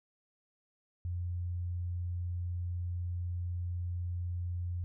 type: tone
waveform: sine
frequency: 88 Hz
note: F2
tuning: 14 cents sharp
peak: -33 dBFS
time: 1.05-4.84 s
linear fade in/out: 0 ms
effects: none